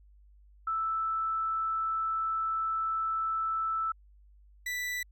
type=tone pair in turn; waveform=sine / 40% pulse; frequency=1318.5 / 1975.5 Hz; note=E6 / B6; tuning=0 / 0 cents; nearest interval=perfect fifth; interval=700 cents; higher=second; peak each=-28 / -31 dBFS; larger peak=first; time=0.67-3.92 / 4.66-5.03 s; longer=first; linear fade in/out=5 ms; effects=added 50 Hz sine -55 dBFS peak until 5.11 s